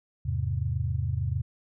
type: chord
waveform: sine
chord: E augmented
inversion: none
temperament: equal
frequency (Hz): 82.41 / 103.83 / 130.81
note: E2 / G#2 / B#2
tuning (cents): 0 / 0 / 0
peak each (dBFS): -30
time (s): 0.25-1.42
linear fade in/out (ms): 10
effects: none